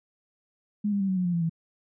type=tone with pitch steps; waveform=sine; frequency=207.7 / 200.9 / 194.24 / 187.84 / 181.65 / 175.67 / 169.88 / 164.28 Hz; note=G#3 / G3 / G3 / F#3 / F#3 / F3 / F3 / E3; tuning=0 / +43 / -16 / +26 / -32 / +10 / -48 / -6 cents; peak=-23 dBFS; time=0.84-1.496 s; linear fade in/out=10 ms; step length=82 ms; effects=none